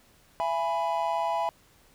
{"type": "chord", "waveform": "triangle", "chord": "E major", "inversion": "none", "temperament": "equal with one note detuned", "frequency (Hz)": [671.9, 830.6, 987.8], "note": ["E5", "G#5", "B5"], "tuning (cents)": [33, 0, 0], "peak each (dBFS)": -28, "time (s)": [0.4, 1.49], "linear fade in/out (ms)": 0, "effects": ["pink hiss -60 dBFS RMS until 1.94 s"]}